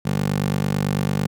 15% pulse tone with high-pass filter, 49 Hz, G1, in tune, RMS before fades -22 dBFS, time 0.05-1.27 s, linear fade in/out 10 ms, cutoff 160 Hz, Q 1.8, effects none

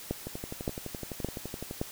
two click trains, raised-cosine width 2 ms, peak -23 / -16 dBFS, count 18 / 4, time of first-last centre 0.27-1.711 / 0.11-1.815 s, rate 11.8 / 1.76 Hz, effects white hiss -45 dBFS RMS until 1.91 s

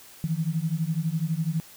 sine beating tone pair, 155.56 / 167.56 Hz, D#3 / E3, 0 / +29 cents, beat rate 12 Hz, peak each -27 / -27 dBFS, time 0.24-1.6 s, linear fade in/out 0 ms, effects white hiss -49 dBFS RMS until 1.76 s

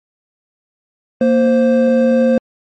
triangle tone pair together, 232.8 / 523.3 Hz, A#3 / C5, -2 / 0 cents, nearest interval octave + major second, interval 1402 cents, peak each -10 dBFS, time 1.21-2.38 s, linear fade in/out 2 ms, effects MP3 32 kbps

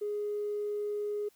triangle tone with tanh clipping, 415.3 Hz, G#4, in tune, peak -31 dBFS, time 0.01-1.29 s, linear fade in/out 10 ms, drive 4 dB, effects white hiss -66 dBFS RMS until 1.35 s

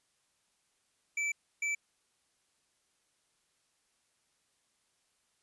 square tone bursts at uneven times, 2319 Hz, D7, 22 cents flat, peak -31 dBFS, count 2, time 1.17-1.32 / 1.62-1.75 s, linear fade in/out 5 ms, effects white hiss -75 dBFS RMS until 5.42 s + resampled to 24000 Hz

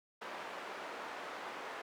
white band-pass noise, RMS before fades -45 dBFS, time 0.21-1.82 s, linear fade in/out 10 ms, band 380 to 1400 Hz, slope 12 dB/octave, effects none

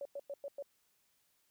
sine tone bursts, 563 Hz, C#5, 27 cents sharp, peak -39 dBFS, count 5, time 0.01-0.625 s, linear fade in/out 2 ms, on 43 ms, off 100 ms, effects white hiss -75 dBFS RMS until 1.5 s

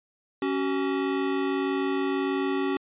square tone pair together, 277.2 / 378.8 Hz, C#4 / F#4, 0 / +41 cents, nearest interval perfect fourth, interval 541 cents, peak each -28 dBFS, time 0.42-2.77 s, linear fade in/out 2 ms, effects resampled to 8000 Hz

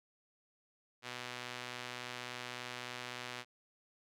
sawtooth tone with band-pass filter, 123.47 Hz, B2, in tune, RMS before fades -45 dBFS, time 1.02-3.45 s, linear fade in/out 50 ms, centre 2800 Hz, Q 0.78, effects none

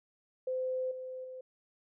sine tone with level steps, 514 Hz, C5, 31 cents flat, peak -31 / -39 / -42 dBFS, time 0.47-1.41 s, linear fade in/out 5 ms, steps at 0.91 / 1.24 s, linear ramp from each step 5 ms, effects none

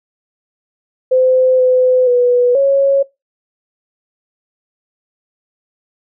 sine tone with pitch steps, 514 / 508 / 490.5 / 551 Hz, C5 / B4 / B4 / C#5, -31 / +49 / -12 / -11 cents, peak -8 dBFS, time 1.11-3.03 s, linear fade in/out 10 ms, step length 480 ms, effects noise-tail reverb RT60 0.2 s tail -21 dB re dry

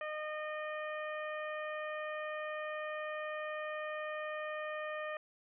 harmonic tone, 612 Hz, D#5, 29 cents flat, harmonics 1 / 2 / 3 / 4 / 5, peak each -40 / -44 / -44 / -50 / -57 dBFS, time 0.01-5.17 s, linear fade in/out 2 ms, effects none

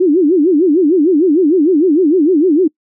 sine tone with vibrato, 329.6 Hz, E4, in tune, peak -7 dBFS, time 0-2.68 s, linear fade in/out 10 ms, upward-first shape sine, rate 6.6 Hz, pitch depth 260 cents each way, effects noise-tail reverb RT60 0.1 s tail -26 dB re dry

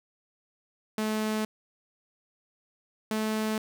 sawtooth tone pair in turn, 216.1 / 217.2 Hz, A3 / A3, -31 / -22 cents, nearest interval unison, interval 9 cents, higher second, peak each -23 dBFS, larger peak neither, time 0.98-1.45 / 3.11-3.58 s, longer neither, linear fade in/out 2 ms, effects none

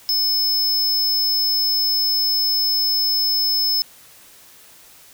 square tone, 5220 Hz, E8, 18 cents flat, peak -17 dBFS, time 0.09-3.82 s, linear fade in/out 0 ms, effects white hiss -47 dBFS RMS until 5.13 s

